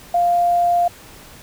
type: tone with quantisation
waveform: sine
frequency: 698.5 Hz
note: F5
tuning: in tune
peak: -13 dBFS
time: 0.14-0.88 s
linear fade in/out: 5 ms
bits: 7
effects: pink hiss -42 dBFS RMS until 1.42 s